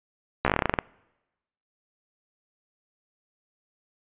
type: slowing click train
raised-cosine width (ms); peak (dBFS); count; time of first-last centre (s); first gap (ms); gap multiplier
0.5; -6; 13; 0.45-0.788; 14; 1.12
effects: noise-tail reverb RT60 1.0 s tail -25 dB re dry + resampled to 8000 Hz